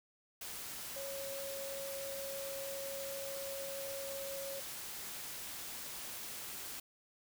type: tone in noise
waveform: sine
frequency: 550 Hz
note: C#5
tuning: 14 cents flat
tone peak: -42 dBFS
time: 0.96-4.6 s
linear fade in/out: 5 ms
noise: white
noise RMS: -45 dBFS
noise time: 0.41-6.8 s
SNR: 0 dB
effects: none